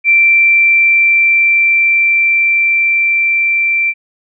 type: tone with level ramp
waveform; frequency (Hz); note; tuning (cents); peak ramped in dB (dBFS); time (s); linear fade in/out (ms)
sine; 2349; D7; 0; -5 to -10; 0.04-3.94; 50
effects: none